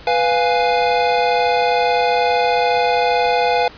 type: chord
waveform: square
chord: F diminished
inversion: second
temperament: equal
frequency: 493.9 / 698.5 / 830.6 Hz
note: Cb5 / F5 / Ab5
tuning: 0 / 0 / 0 cents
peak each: -19 dBFS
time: 0.07-3.68 s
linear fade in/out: 2 ms
effects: pink hiss -40 dBFS RMS until 3.77 s + resampled to 11025 Hz